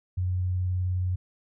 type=tone with vibrato; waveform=sine; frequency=91.2 Hz; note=F#2; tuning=24 cents flat; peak=-24 dBFS; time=0.17-1.16 s; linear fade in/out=10 ms; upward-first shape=sine; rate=19 Hz; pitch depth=16 cents each way; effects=none